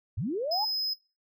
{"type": "linear sweep", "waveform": "sine", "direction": "up", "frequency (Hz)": [73.42, 889], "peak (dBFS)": -28, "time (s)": [0.17, 0.65], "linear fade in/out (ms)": 10}
{"type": "tone", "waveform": "triangle", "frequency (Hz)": 5080, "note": "D#8", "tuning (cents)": 35, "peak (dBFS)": -25, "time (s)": [0.51, 0.94], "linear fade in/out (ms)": 10}
{"effects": ["noise-tail reverb RT60 0.3 s tail -20 dB re dry"]}